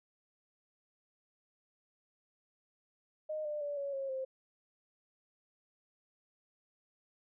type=tone with pitch steps; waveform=sine; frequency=617 / 597.7 / 579 / 560.9 / 543.4 / 526.4 Hz; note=D#5 / D5 / D5 / C#5 / C#5 / C5; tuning=-15 / +30 / -25 / +20 / -35 / +10 cents; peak=-35 dBFS; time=3.29-4.25 s; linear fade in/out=10 ms; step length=160 ms; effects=none

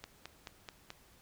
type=click train; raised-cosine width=0.2 ms; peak=-26 dBFS; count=5; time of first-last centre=0.04-0.904 s; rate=4.63 Hz; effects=pink hiss -63 dBFS RMS until 1.21 s

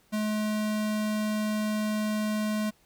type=tone; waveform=square; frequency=213.3 Hz; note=G#3; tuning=46 cents sharp; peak=-27 dBFS; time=0.12-2.71 s; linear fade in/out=20 ms; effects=pink hiss -64 dBFS RMS until 2.85 s

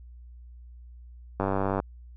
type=click train; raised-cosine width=1 ms; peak=-13 dBFS; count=40; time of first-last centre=1.4-1.8 s; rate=97.4 Hz; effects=added 60 Hz sine -44 dBFS peak until 2.16 s

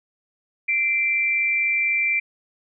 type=tone pair together; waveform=sine; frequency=2076 / 2352 Hz; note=C7 / D7; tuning=-14 / +2 cents; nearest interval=major second; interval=216 cents; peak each=-26 / -19 dBFS; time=0.68-2.2 s; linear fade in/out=10 ms; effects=none

